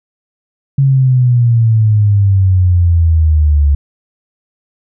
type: exponential sweep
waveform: sine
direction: down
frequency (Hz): 138.59 to 70.5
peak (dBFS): -6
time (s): 0.78-3.75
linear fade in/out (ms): 5
effects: none